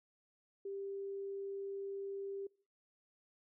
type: tone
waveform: sine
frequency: 394.6 Hz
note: G4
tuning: 11 cents sharp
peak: -40 dBFS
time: 0.65-2.47 s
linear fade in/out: 5 ms
effects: noise-tail reverb RT60 0.5 s tail -25 dB re dry